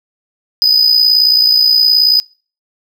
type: tone with amplitude modulation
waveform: triangle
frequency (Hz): 4989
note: D#8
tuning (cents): +4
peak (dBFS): -3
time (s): 0.62-2.2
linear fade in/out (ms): 0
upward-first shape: sine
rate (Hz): 58.8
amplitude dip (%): 60
effects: noise-tail reverb RT60 0.4 s tail -26 dB re dry